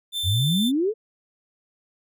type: tone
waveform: 45% pulse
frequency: 3551 Hz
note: A7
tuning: 15 cents sharp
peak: -25 dBFS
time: 0.12-0.72 s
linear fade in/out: 50 ms
type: exponential sweep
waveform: sine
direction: up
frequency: 84 to 462.2 Hz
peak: -19 dBFS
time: 0.23-0.94 s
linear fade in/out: 50 ms
effects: none